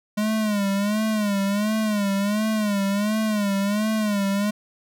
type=tone with vibrato; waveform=square; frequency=207.5 Hz; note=G#3; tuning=1 cent flat; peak=-21 dBFS; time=0.17-4.51 s; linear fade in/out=10 ms; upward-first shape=sine; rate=1.4 Hz; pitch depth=94 cents each way; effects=none